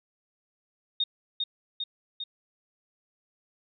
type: tone with echo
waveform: sine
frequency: 3693 Hz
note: A#7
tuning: 17 cents flat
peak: -23 dBFS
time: 1-1.04 s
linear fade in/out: 5 ms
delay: 400 ms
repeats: 3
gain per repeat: -3 dB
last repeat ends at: 2.24 s
effects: none